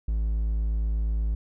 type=tone; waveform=triangle; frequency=54.2 Hz; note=A1; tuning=25 cents flat; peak=-21 dBFS; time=0.08-1.35 s; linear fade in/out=5 ms; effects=none